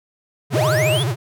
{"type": "tone with vibrato", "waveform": "square", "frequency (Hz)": 127, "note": "B2", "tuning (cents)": 49, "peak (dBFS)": -19, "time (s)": [0.5, 1.16], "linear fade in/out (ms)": 50, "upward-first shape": "sine", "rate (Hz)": 14, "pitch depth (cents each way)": 240}
{"type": "linear sweep", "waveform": "square", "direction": "up", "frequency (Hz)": [127.2, 3566], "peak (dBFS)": -22, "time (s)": [0.52, 1.04], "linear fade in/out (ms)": 20}
{"type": "tone", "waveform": "sine", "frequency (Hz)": 622.3, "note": "D#5", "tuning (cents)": 0, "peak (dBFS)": -18, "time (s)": [0.55, 0.98], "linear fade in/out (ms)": 10}
{"effects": []}